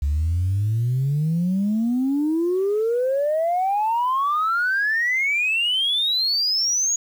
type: exponential sweep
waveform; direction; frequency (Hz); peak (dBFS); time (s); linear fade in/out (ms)
sine; up; 69.3 to 6780; -17; 0.02-6.96; 5
effects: tanh soft clip ceiling -15 dBFS + 8-bit